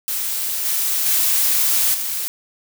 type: noise with level steps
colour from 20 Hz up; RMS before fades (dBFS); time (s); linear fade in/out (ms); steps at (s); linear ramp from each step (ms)
blue; -23 / -20 / -17 / -24; 0.08-2.28; 0; 0.65 / 1.06 / 1.94; 5
effects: none